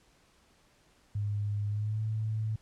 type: tone with pitch glide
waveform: sine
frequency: 103.1 to 109.23 Hz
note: G#2 to A2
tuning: -12 to -12 cents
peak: -29 dBFS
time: 1.15-2.56 s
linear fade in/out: 5 ms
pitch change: +100 cents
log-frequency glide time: 1.68-2.02 s
effects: pink hiss -65 dBFS RMS until 2.61 s + low-pass 9000 Hz 12 dB/octave